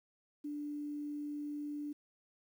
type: tone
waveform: sine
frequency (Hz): 293.7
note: D4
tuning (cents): 0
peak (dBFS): -38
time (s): 0.44-1.93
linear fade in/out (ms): 10
effects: 11-bit